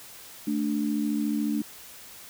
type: tone pair together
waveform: sine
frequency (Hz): 219.7 / 293.7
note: A3 / D4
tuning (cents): -2 / 0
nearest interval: perfect fourth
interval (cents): 502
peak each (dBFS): -27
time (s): 0.47-1.62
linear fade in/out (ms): 5
effects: white hiss -46 dBFS RMS until 2.29 s